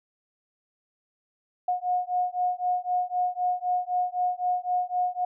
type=beating tone pair; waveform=sine; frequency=721 / 724.9 Hz; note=F#5 / F#5; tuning=-45 / -36 cents; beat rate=3.9 Hz; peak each=-27 dBFS; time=1.68-5.25 s; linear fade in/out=5 ms; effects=none